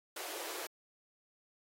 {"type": "high-pass noise", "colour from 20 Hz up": "pink", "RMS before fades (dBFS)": -43, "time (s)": [0.16, 0.67], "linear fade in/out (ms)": 5, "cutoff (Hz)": 320, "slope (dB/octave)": 96, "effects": ["AAC 48 kbps"]}